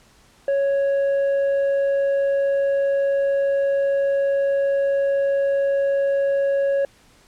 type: tone with tanh clipping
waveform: sine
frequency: 554.4 Hz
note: C#5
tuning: in tune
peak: -18 dBFS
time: 0.48-6.85 s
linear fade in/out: 2 ms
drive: 4 dB
effects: pink hiss -54 dBFS RMS until 7.27 s + low-pass 10000 Hz 12 dB/octave